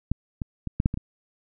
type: clicks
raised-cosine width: 5 ms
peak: -11 / -17 / -17 / -10 / -7 / -16 / -18 dBFS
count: 7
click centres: 0.116 / 0.418 / 0.673 / 0.801 / 0.859 / 0.941 / 0.974 s
effects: none